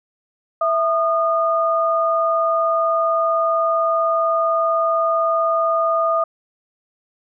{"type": "tone pair together", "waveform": "sine", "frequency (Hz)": [659.3, 1223.6], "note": ["E5", "D#6"], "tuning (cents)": [0, -29], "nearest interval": "major seventh", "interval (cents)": 1071, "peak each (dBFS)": [-18, -18], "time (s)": [0.61, 6.24], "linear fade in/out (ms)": 5, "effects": []}